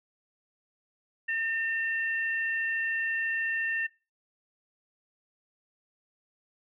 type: tone pair together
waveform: sine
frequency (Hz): 1813 / 2713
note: A#6 / E7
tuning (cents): -49 / +49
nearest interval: perfect fifth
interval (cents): 698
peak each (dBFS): -28 / -36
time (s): 1.28-3.87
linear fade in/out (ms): 10
effects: noise-tail reverb RT60 0.3 s tail -22 dB re dry